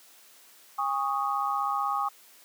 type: chord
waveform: sine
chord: Ab suspended fourth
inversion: none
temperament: equal with one note detuned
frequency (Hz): 813 / 1108.7 / 1244.5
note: Ab5 / Db6 / Eb6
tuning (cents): -37 / 0 / 0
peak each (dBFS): -30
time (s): 0.78-2.09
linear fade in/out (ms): 10
effects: white hiss -55 dBFS RMS until 2.44 s + high-pass 300 Hz 12 dB/octave